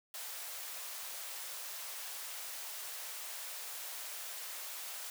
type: high-pass noise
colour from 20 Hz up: white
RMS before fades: -44 dBFS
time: 0.14-5.1 s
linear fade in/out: 2 ms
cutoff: 520 Hz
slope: 24 dB/octave
effects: none